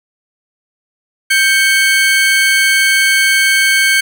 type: tone pair together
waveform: 35% pulse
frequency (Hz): 1567.7 / 2217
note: G6 / C#7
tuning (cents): 0 / 0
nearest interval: tritone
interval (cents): 600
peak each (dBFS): -10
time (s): 1.3-4.01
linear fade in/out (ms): 10
effects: none